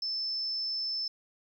triangle tone, 5274 Hz, E8, in tune, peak -27 dBFS, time 0.02-1.08 s, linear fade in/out 5 ms, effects tanh soft clip ceiling -29 dBFS

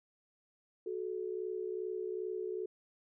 sine tone pair together, 370 / 432.5 Hz, F#4 / A4, 0 / -30 cents, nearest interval minor third, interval 270 cents, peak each -38 / -39 dBFS, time 0.86-2.66 s, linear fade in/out 5 ms, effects none

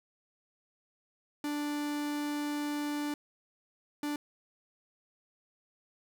45% pulse tone bursts at uneven times, 293.7 Hz, D4, in tune, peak -32 dBFS, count 2, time 1.44-3.14 / 4.03-4.16 s, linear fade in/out 2 ms, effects none

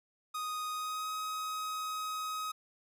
45% pulse tone with pitch glide, 1244.5 to 1264.1 Hz, D#6 to D#6, 0 to +27 cents, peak -35 dBFS, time 0.34-2.52 s, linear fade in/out 10 ms, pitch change +27 cents, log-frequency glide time 0.72-1.09 s, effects none

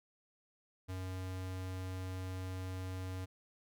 square tone, 93 Hz, F#2, 9 cents sharp, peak -40 dBFS, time 0.88-3.26 s, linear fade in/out 20 ms, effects none

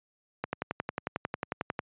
click train, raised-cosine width 0.5 ms, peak -15 dBFS, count 16, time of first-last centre 0.44-1.791 s, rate 11.1 Hz, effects high-pass 100 Hz 12 dB/octave + resampled to 8000 Hz

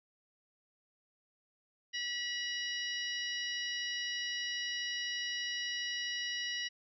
harmonic tone with a mistuned harmonic, 972 Hz, B5, 28 cents flat, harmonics 2 / 3 / 4 / 5 / 6, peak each -39 / -39 / -45 / -47 / -43 dBFS, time 1.93-6.69 s, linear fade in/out 20 ms, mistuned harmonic 6, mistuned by -70 cents, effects none

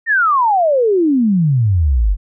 sine exponential sweep, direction down, 1869 to 43.65 Hz, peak -10 dBFS, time 0.06-2.17 s, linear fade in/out 50 ms, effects none

